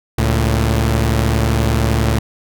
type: tone pair together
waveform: sawtooth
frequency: 70.6 / 112.07 Hz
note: C#2 / A2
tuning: +32 / +32 cents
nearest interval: minor sixth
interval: 800 cents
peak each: -12 dBFS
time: 0.18-2.19 s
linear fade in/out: 5 ms
effects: none